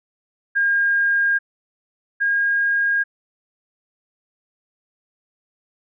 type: tone pair in turn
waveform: sine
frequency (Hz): 1616 / 1625.4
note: G#6 / G#6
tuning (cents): -48 / -38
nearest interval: unison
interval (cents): 10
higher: second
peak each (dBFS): -15 / -16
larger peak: first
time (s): 0.55-1.39 / 2.2-3.04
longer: neither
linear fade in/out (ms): 20
effects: none